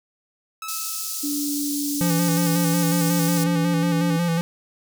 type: tone with exponential decay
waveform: sawtooth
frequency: 1300 Hz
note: E6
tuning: 24 cents flat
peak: -26 dBFS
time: 0.62-1.77 s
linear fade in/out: 2 ms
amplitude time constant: 250 ms
type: high-pass noise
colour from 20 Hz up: pink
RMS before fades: -29 dBFS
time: 0.68-3.44 s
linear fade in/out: 5 ms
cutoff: 4900 Hz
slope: 24 dB/octave
type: tone with pitch glide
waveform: sine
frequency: 290 to 287 Hz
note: D4 to D4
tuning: -22 to -40 cents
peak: -24 dBFS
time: 1.23-4.17 s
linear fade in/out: 10 ms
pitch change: -18 cents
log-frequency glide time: 1.35-2.22 s
type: tone with vibrato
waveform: square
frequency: 169.4 Hz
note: E3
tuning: 48 cents sharp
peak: -20 dBFS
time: 2.01-4.41 s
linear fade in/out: 0 ms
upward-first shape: square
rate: 5.5 Hz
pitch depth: 34 cents each way
effects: none